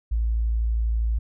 sine tone, 56.2 Hz, A1, 37 cents sharp, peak -20 dBFS, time 0.11-1.19 s, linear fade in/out 10 ms, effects none

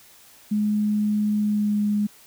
sine tone with pitch glide, 210 to 207.7 Hz, G#3 to G#3, +19 to 0 cents, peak -19 dBFS, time 0.51-2.07 s, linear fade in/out 10 ms, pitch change -19 cents, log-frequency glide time 1.35-1.8 s, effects white hiss -51 dBFS RMS until 2.26 s

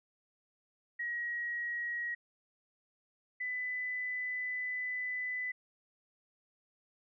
sine tone pair in turn, 1900 / 1999.5 Hz, A#6 / B6, +33 / +21 cents, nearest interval minor second, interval 88 cents, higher second, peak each -34 / -34 dBFS, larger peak neither, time 0.99-2.15 / 3.4-5.52 s, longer second, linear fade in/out 10 ms, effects none

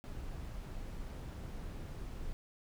brown noise, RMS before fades -43 dBFS, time 0.04-2.33 s, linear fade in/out 0 ms, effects none

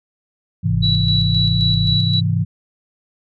sine chord, Ab augmented, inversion none, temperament equal, 103.83 / 130.81 / 164.81 Hz, Ab2 / C3 / E3, 0 / 0 / 0 cents, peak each -18 / -21 / -19 dBFS, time 0.63-2.45 s, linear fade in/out 20 ms
sine tone, 51.1 Hz, G#1, 27 cents flat, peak -24 dBFS, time 0.68-1.99 s, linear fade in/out 50 ms
sine tone with tremolo, 3929 Hz, B7, 10 cents flat, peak -16 dBFS, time 0.82-2.21 s, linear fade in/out 20 ms, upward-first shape square, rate 3.8 Hz, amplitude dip 40%
effects none

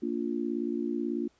sine chord, Bb major, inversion none, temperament just, 233.1 / 291.4 / 349.6 Hz, Bb3 / D4 / F4, 0 / -13 / +2 cents, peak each -33 dBFS, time 0.02-1.28 s, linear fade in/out 10 ms, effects pink hiss -68 dBFS RMS until 1.39 s + resampled to 16000 Hz

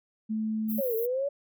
sine tone, 218.2 Hz, A3, 14 cents flat, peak -27 dBFS, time 0.29-0.81 s, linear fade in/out 20 ms
pink high-pass noise, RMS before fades -37 dBFS, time 0.68-1.07 s, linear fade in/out 20 ms, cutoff 12000 Hz, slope 96 dB/octave
sine linear two-way sweep, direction down then up, 574 to 440 to 574 Hz, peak -26 dBFS, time 0.78-1.29 s, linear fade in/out 10 ms, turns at 0.95 s
effects none

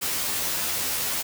white noise with comb filter, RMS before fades -27 dBFS, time 0.01-1.23 s, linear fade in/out 20 ms, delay 12 ms, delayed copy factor +0.9, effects none

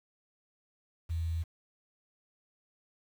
sine tone with quantisation, 82.41 Hz, E2, in tune, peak -30 dBFS, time 1.09-1.44 s, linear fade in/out 20 ms, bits 9, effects none

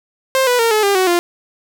sawtooth tone with pitch steps, 528 / 492.6 / 459.7 / 428.9 / 400.1 / 373.4 / 348.4 Hz, C5 / B4 / A#4 / A4 / G4 / F#4 / F4, +16 / -5 / -24 / -44 / +35 / +16 / -4 cents, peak -8 dBFS, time 0.35-1.19 s, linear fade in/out 0 ms, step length 120 ms, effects none

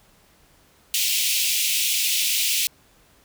pink high-pass noise, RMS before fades -22 dBFS, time 0.94-2.67 s, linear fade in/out 0 ms, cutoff 2400 Hz, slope 48 dB/octave, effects pink hiss -57 dBFS RMS until 3.24 s

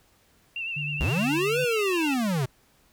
sine tone with vibrato, 2700 Hz, E7, 41 cents sharp, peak -29 dBFS, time 0.56-2.14 s, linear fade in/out 2 ms, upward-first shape triangle, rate 9.5 Hz, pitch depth 71 cents each way
sine tone with tremolo, 146.83 Hz, D3, in tune, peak -31 dBFS, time 0.76-1.65 s, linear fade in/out 10 ms, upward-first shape square, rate 2.4 Hz, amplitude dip 25%
square linear two-way sweep, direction up then down, 46.25 to 511 to 119.9 Hz, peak -24 dBFS, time 1-2.46 s, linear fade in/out 10 ms, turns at 1.6 s
effects pink hiss -62 dBFS RMS until 2.92 s

